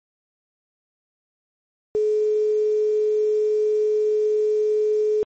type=tone with quantisation; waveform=sine; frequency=426.2 Hz; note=G#4; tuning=45 cents sharp; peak=-17 dBFS; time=1.95-5.23 s; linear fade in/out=0 ms; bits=7; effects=MP3 32 kbps